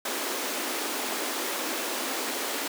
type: high-pass noise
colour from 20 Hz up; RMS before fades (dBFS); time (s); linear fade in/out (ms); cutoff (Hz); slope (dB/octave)
pink; -31; 0.05-2.68; 5; 250; 48
effects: none